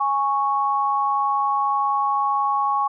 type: tone pair together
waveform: sine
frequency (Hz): 827.8 / 1106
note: G#5 / C#6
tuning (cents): -6 / -4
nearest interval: perfect fourth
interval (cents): 502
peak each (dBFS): -22 / -20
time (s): 0-2.88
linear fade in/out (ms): 10
effects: none